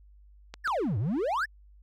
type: clicks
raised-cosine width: 0.2 ms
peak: -22 dBFS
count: 2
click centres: 0.54 / 0.676 s
type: exponential two-way sweep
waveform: triangle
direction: down then up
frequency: 1864.7 to 93.8 to 1864.7 Hz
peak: -24 dBFS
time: 0.64-1.46 s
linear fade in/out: 20 ms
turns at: 0.98 s
effects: added 50 Hz sine -52 dBFS peak until 1.82 s

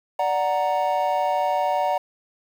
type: chord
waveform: triangle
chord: D augmented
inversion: none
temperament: equal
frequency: 587.3 / 740 / 932.3 Hz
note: D5 / F#5 / A#5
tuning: 0 / 0 / 0 cents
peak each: -23 / -21 / -23 dBFS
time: 0.19-1.98 s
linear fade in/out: 5 ms
effects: 8-bit

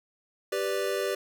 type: chord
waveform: square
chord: G major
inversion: none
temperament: equal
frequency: 392 / 493.9 / 587.3 Hz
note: G4 / B4 / D5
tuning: 0 / 0 / 0 cents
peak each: -31 / -33 / -33 dBFS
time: 0.52-1.15 s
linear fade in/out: 5 ms
effects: none

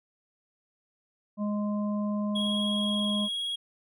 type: harmonic tone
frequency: 207.7 Hz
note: G#3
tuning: in tune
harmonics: 1 / 3 / 5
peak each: -27 / -37 / -41 dBFS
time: 1.37-3.29 s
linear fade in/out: 50 ms
type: tone with vibrato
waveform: triangle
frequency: 3300 Hz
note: G#7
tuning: 12 cents flat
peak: -28 dBFS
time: 2.35-3.56 s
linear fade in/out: 10 ms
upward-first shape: sine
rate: 19 Hz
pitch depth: 18 cents each way
effects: none

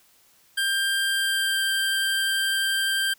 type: tone with pitch glide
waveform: 25% pulse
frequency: 1588 to 1577.9 Hz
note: G6 to G6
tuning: +22 to +11 cents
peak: -18 dBFS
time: 0.57-3.14 s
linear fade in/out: 10 ms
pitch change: -11 cents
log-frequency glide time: 1.03-1.64 s
effects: white hiss -59 dBFS RMS until 3.18 s

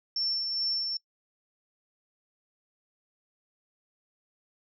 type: tone with tremolo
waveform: sine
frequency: 5410 Hz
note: E8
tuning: 44 cents sharp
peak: -26 dBFS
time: 0.16-0.97 s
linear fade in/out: 2 ms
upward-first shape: sine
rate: 2.4 Hz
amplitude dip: 35%
effects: noise-tail reverb RT60 0.1 s tail -25 dB re dry

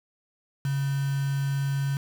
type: tone with quantisation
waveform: sine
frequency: 138.59 Hz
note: C#3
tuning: in tune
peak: -24 dBFS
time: 0.65-1.97 s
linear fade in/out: 2 ms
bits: 6
effects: none

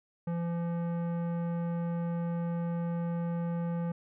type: tone with tanh clipping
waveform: sine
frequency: 170.3 Hz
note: F3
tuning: 43 cents flat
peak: -32 dBFS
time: 0.27-3.92 s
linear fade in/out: 5 ms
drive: 15 dB
effects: none

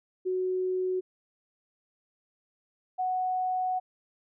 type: tone pair in turn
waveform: sine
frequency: 370 / 740 Hz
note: F#4 / F#5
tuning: 0 / 0 cents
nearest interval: octave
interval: 1200 cents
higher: second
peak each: -26 dBFS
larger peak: neither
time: 0.25-1.01 / 2.98-3.8 s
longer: second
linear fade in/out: 20 ms
effects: none

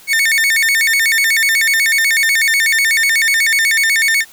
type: tone with vibrato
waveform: 40% pulse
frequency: 2000 Hz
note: B6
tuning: 21 cents sharp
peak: -10 dBFS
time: 0.07-4.25 s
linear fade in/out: 50 ms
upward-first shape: square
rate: 8.1 Hz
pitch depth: 180 cents each way
effects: white hiss -42 dBFS RMS until 4.32 s

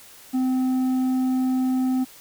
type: tone with low-pass filter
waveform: square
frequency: 257.7 Hz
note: C4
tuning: 26 cents flat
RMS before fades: -22 dBFS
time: 0.33-2.05 s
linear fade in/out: 20 ms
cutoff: 540 Hz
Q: 0.86
effects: white hiss -47 dBFS RMS until 2.2 s

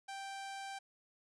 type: tone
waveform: sawtooth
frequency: 784 Hz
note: G5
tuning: in tune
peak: -39 dBFS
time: 0.08-0.79 s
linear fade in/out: 10 ms
effects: resampled to 22050 Hz

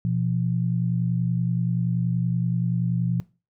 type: tone pair together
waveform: sine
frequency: 122 / 172.53 Hz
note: B2 / F3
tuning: -21 / -21 cents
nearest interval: tritone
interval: 600 cents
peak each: -24 dBFS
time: 0.05-3.2 s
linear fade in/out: 0 ms
effects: noise-tail reverb RT60 0.3 s tail -20 dB re dry

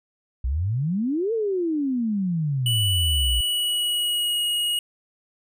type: exponential two-way sweep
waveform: sine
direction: up then down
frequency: 58.27 to 466.2 to 58.27 Hz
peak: -21 dBFS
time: 0.44-3.41 s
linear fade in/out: 5 ms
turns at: 1.33 s
type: tone with pitch glide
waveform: square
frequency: 2960 to 2886 Hz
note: F#7 to F#7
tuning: 0 to -44 cents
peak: -22 dBFS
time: 2.66-4.79 s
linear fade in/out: 2 ms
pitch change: -44 cents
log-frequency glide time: 3.12-4.44 s
effects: none

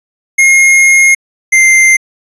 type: tone pair in turn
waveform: square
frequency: 2145 / 2090 Hz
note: C7 / C7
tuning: +42 / -2 cents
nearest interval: unison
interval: 44 cents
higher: first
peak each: -4 dBFS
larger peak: neither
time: 0.38-1.15 / 1.52-1.97 s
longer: first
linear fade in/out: 10 ms
effects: resampled to 24000 Hz

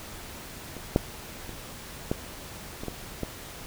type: clicks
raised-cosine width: 2 ms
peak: -25 / -6 / -27 / -12 / -21 / -18 / -16 dBFS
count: 7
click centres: 0.767 / 0.961 / 1.493 / 2.115 / 2.835 / 2.883 / 3.233 s
effects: pink hiss -42 dBFS RMS until 3.66 s

